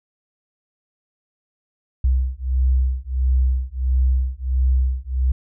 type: beating tone pair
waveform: sine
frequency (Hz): 63.5 / 65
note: B1 / C2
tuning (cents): +49 / -11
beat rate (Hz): 1.5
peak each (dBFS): -19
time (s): 2.04-5.32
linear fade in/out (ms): 5
effects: none